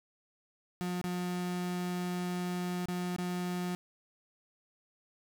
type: tone with dropouts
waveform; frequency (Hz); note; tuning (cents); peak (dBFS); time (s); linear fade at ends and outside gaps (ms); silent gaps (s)
35% pulse; 178.8; F3; +41; -31; 0.81-3.75; 0; 1.014-1.041 / 2.857-2.885 / 3.163-3.184
effects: none